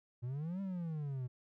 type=exponential two-way sweep; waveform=triangle; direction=up then down; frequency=116.54 to 199.1 to 122.3 Hz; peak=-35 dBFS; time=0.22-1.28 s; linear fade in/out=20 ms; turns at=0.61 s; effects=none